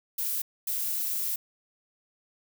violet noise bursts at uneven times, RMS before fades -30 dBFS, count 2, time 0.18-0.42 / 0.67-1.36 s, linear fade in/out 5 ms, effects none

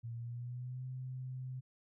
sine tone with pitch glide, 116.54 to 128.56 Hz, A#2 to C3, 0 to -30 cents, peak -40 dBFS, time 0.03-1.61 s, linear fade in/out 20 ms, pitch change +170 cents, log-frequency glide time 0.14-0.84 s, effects none

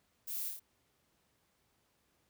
violet noise with echo, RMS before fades -42 dBFS, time 0.27-0.49 s, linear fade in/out 10 ms, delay 27 ms, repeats 4, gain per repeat -2 dB, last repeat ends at 0.598 s, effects pink hiss -75 dBFS RMS until 2.29 s + high-pass 60 Hz 12 dB/octave

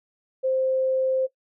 sine tone, 523.3 Hz, C5, in tune, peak -20 dBFS, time 0.43-1.27 s, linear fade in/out 20 ms, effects noise-tail reverb RT60 0.1 s tail -17 dB re dry

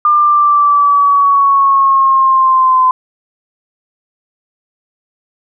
sine linear sweep, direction down, 1201 to 1023 Hz, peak -6 dBFS, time 0.05-2.91 s, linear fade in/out 2 ms, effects none

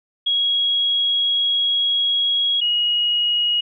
sine tone pair in turn, 3311 / 2892 Hz, G#7 / F#7, -6 / -40 cents, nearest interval major second, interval 234 cents, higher first, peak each -16 dBFS, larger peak neither, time 0.26-2.61 / 2.61-3.61 s, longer first, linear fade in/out 10 ms, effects none

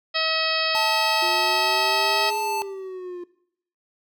harmonic tone, 641 Hz, E5, 49 cents flat, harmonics 1 / 2 / 3 / 4 / 5 / 6 / 7 / 8, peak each -29 / -29 / -29 / -29 / -29 / -29 / -29 / -29 dBFS, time 0.14-2.31 s, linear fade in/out 20 ms
square tone, 880 Hz, A5, in tune, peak -24 dBFS, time 0.75-2.62 s, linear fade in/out 0 ms
triangle exponential two-way sweep, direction up then down, 350.3 to 415.9 to 350.3 Hz, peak -29 dBFS, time 1.22-3.24 s, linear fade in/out 5 ms, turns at 2.39 s
effects noise-tail reverb RT60 0.7 s tail -19 dB re dry

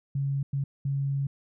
sine tone bursts at uneven times, 138.59 Hz, C#3, in tune, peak -25 dBFS, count 3, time 0.15-0.43 / 0.53-0.64 / 0.85-1.27 s, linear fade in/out 5 ms, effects none

